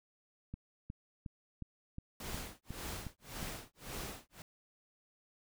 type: click train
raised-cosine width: 5 ms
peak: -30 dBFS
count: 9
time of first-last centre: 0.54-3.428 s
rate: 2.77 Hz
type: noise with tremolo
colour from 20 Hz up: pink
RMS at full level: -42 dBFS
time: 2.2-4.42 s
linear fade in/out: 2 ms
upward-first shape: sine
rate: 1.8 Hz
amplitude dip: 100%
effects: none